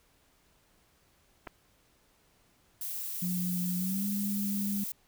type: clicks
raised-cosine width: 0.5 ms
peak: -31 / -25 dBFS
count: 2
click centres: 1.47 / 1.473 s
type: noise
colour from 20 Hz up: violet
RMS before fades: -37 dBFS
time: 2.81-4.92 s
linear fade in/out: 2 ms
type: tone with pitch glide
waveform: sine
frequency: 180 to 202 Hz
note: F#3 to G#3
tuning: -47 to -48 cents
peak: -30 dBFS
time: 3.22-4.84 s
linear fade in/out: 5 ms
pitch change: +199 cents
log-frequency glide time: 3.77-4.05 s
effects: pink hiss -67 dBFS RMS until 5.07 s